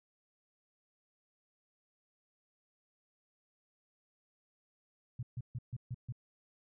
sine tone bursts, 122.2 Hz, B2, 18 cents flat, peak -36 dBFS, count 6, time 5.19-6.124 s, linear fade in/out 5 ms, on 39 ms, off 140 ms, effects none

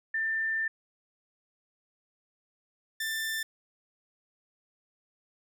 sine / sawtooth tone pair in turn, 1787 / 1778 Hz, A6 / A6, +26 / +18 cents, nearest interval unison, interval 8 cents, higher first, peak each -27 dBFS, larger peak neither, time 0.14-0.68 / 3-3.43 s, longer first, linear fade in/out 5 ms, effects none

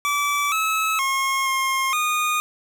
25% pulse tone with pitch steps, 1155 / 1295 / 1080 / 1068 / 1228 Hz, D6 / E6 / C#6 / C6 / D#6, -29 / -31 / -45 / +35 / -23 cents, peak -16 dBFS, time 0.05-2.4 s, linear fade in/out 0 ms, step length 470 ms, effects 7-bit

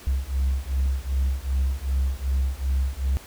sine beating tone pair, 65.41 / 68.01 Hz, C2 / C#2, 0 / -32 cents, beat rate 2.6 Hz, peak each -23 / -23 dBFS, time 0.07-3.17 s, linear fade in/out 0 ms, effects tanh soft clip ceiling -17 dBFS + pink hiss -45 dBFS RMS until 3.26 s

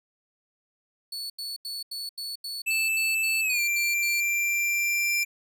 40% pulse tone bursts, 4435 Hz, C#8, in tune, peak -31 dBFS, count 12, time 1.12-4.204 s, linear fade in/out 5 ms, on 180 ms, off 84 ms
square tone with pitch glide, 2637 to 2363 Hz, E7 to D7, 0 to +10 cents, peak -24 dBFS, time 2.66-5.25 s, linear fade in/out 20 ms, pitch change -190 cents, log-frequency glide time 3.42-3.61 s
35% pulse tone with exponential growth, 5140 Hz, E8, 45 cents flat, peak -28 dBFS, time 3.52-5.23 s, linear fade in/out 0 ms, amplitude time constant 370 ms
effects none

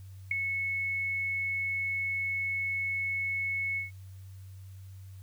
sine tone with ADSR envelope, 2200 Hz, C#7, 14 cents flat, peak -22 dBFS, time 0.31-3.91 s, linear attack 4 ms, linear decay 6 ms, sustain -7 dB, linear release 140 ms, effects added 95 Hz sine -44 dBFS peak until 5.22 s + white hiss -64 dBFS RMS until 5.22 s

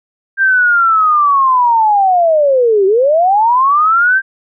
sine linear two-way sweep, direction down then up, 1593 to 373.5 to 1593 Hz, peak -7 dBFS, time 0.37-4.22 s, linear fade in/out 50 ms, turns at 2.86 s, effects none

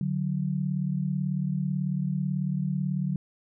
sine tone pair together, 146.83 / 185 Hz, D3 / F#3, 0 / 0 cents, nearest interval major third, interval 400 cents, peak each -28 / -28 dBFS, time 0.01-3.16 s, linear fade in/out 2 ms, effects none

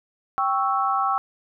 sine chord, C# diminished, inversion second, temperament equal, 784 / 1108.7 / 1318.5 Hz, G5 / C#6 / E6, 0 / 0 / 0 cents, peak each -24 dBFS, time 0.38-1.18 s, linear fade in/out 0 ms, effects none

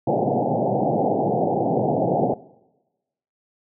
white band-pass noise, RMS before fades -21 dBFS, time 0.07-2.34 s, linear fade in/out 5 ms, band 110 to 820 Hz, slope 96 dB/octave, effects noise-tail reverb RT60 1.0 s tail -20 dB re dry

